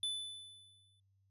square tone with exponential decay, 3498 Hz, A7, 11 cents flat, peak -34 dBFS, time 0.03-1 s, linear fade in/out 2 ms, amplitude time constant 210 ms, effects added 97 Hz sine -70 dBFS peak until 1.3 s + resampled to 32000 Hz

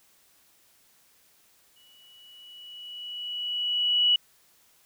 sine tone with exponential growth, 2938 Hz, F#7, 13 cents flat, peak -17 dBFS, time 1.76-4.16 s, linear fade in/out 5 ms, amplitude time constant 520 ms, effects white hiss -62 dBFS RMS until 4.85 s

